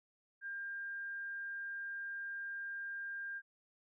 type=tone; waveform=sine; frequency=1600 Hz; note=G6; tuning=35 cents sharp; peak=-40 dBFS; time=0.41-3.42 s; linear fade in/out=50 ms; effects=none